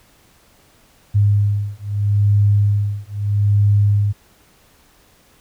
sine beating tone pair, 102 / 102.78 Hz, G#2 / G#2, -31 / -18 cents, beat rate 0.78 Hz, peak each -16 dBFS, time 1.14-4.13 s, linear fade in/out 20 ms, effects pink hiss -53 dBFS RMS until 5.4 s

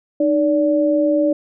sine tone pair together, 306.2 / 578 Hz, D#4 / D5, -28 / -28 cents, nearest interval major seventh, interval 1100 cents, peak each -16 dBFS, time 0.2-1.33 s, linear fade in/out 5 ms, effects none

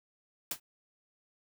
white noise with exponential decay, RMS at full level -29 dBFS, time 0.51-0.6 s, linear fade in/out 5 ms, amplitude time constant 19 ms, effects none

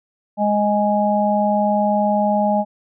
harmonic tone, 207.7 Hz, G#3, in tune, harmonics 1 / 3 / 4, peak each -19 / -19 / -19 dBFS, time 0.37-2.65 s, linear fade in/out 50 ms, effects none

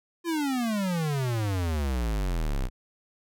square exponential sweep, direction down, 349.2 to 30 Hz, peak -26 dBFS, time 0.24-2.7 s, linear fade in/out 50 ms, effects none

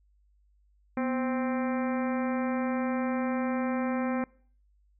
harmonic tone with a mistuned harmonic, 261.6 Hz, C4, in tune, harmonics 1 / 2 / 3 / 4 / 5 / 6 / 7 / 8 / 9, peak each -28 / -34 / -38 / -40 / -42 / -44 / -45 / -46 / -47 dBFS, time 0.97-4.24 s, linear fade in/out 2 ms, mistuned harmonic 1, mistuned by -98 cents, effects noise-tail reverb RT60 0.5 s tail -24 dB re dry + added 50 Hz sine -62 dBFS peak until 4.99 s

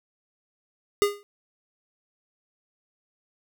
square tone with exponential decay, 408.3 Hz, G#4, 29 cents flat, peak -15 dBFS, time 1.02-1.23 s, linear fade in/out 0 ms, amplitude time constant 45 ms, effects none

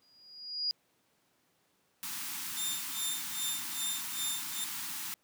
sine tone with exponential growth, 4876 Hz, D#8, 36 cents flat, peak -27 dBFS, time 0.02-0.71 s, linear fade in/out 0 ms, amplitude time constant 150 ms
white band-stop noise, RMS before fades -39 dBFS, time 2.03-5.14 s, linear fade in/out 0 ms, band 330 to 810 Hz, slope 96 dB/octave
15% pulse tone with tremolo, 3604 Hz, A7, 41 cents sharp, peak -25 dBFS, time 2.57-4.64 s, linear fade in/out 0 ms, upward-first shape sine, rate 2.5 Hz, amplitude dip 100%
effects pink hiss -72 dBFS RMS until 5.23 s + high-pass 150 Hz 12 dB/octave

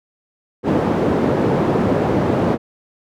white band-pass noise, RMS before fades -17 dBFS, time 0.63-2.58 s, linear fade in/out 50 ms, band 120 to 450 Hz, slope 12 dB/octave, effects none

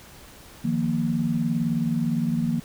sine chord, Eb suspended second, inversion none, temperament just, 155.56 / 175.01 / 233.3 Hz, Eb3 / F3 / Bb3, 0 / +4 / +2 cents, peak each -27 / -27 / -24 dBFS, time 0.64-2.6 s, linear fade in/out 10 ms, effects pink hiss -47 dBFS RMS until 2.64 s

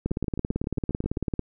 two click trains, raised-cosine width 3 ms, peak -13 / -21 dBFS, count 25 / 9, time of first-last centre 0.06-1.393 / 0.11-1.174 s, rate 18 / 7.52 Hz, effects none

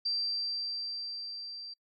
sine tone with level ramp, 4699 Hz, D8, in tune, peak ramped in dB -28 to -41 dBFS, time 0.05-1.74 s, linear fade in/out 10 ms, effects noise-tail reverb RT60 0.1 s tail -26 dB re dry

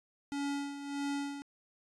square tone with tremolo, 282.8 Hz, C#4, 35 cents sharp, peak -33 dBFS, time 0.32-1.42 s, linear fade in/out 0 ms, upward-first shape sine, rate 1.6 Hz, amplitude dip 65%, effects resampled to 22050 Hz + 12-bit

